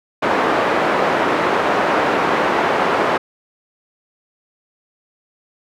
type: band-pass noise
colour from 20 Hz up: pink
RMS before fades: -17 dBFS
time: 0.22-3.18 s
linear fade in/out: 10 ms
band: 390 to 1500 Hz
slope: 12 dB/octave
effects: none